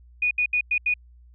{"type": "tone bursts at uneven times", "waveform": "sine", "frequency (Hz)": 2465, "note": "D#7", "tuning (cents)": -17, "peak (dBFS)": -19, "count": 5, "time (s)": [[0.22, 0.31], [0.38, 0.46], [0.53, 0.61], [0.71, 0.78], [0.86, 0.94]], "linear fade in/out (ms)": 5, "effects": ["added 60 Hz sine -48 dBFS peak until 1.34 s"]}